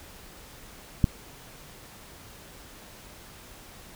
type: click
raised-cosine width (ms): 5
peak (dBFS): -6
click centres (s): 1.042
effects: pink hiss -48 dBFS RMS until 3.95 s